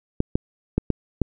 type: clicks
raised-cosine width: 3 ms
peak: -6 dBFS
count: 5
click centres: 0.204 / 0.355 / 0.78 / 0.903 / 1.217 s
effects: none